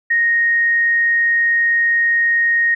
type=tone; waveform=sine; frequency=1864.7 Hz; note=A#6; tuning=in tune; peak=-12 dBFS; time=0.1-2.75 s; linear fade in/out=10 ms; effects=none